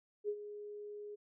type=tone with ADSR envelope; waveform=sine; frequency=415.3 Hz; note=G#4; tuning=in tune; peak=-32 dBFS; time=0.24-1.16 s; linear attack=47 ms; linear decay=64 ms; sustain=-12 dB; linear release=18 ms; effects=none